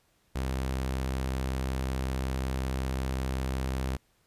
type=tone; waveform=sawtooth; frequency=65.41 Hz; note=C2; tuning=in tune; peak=-25 dBFS; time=0.35-3.97 s; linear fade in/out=10 ms; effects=pink hiss -69 dBFS RMS until 4.26 s + resampled to 32000 Hz